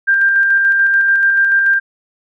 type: tone with tremolo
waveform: sine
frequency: 1589 Hz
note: G6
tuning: 23 cents sharp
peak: -8 dBFS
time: 0.07-1.8 s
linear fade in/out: 20 ms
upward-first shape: square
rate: 6.9 Hz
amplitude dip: 25%
effects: none